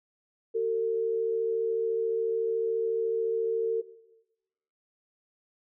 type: tone pair together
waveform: sine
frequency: 378.6 / 452.6 Hz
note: F#4 / A4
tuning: +40 / +49 cents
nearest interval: minor third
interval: 309 cents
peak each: -33 / -25 dBFS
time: 0.54-3.82 s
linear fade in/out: 20 ms
effects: noise-tail reverb RT60 1.0 s tail -18 dB re dry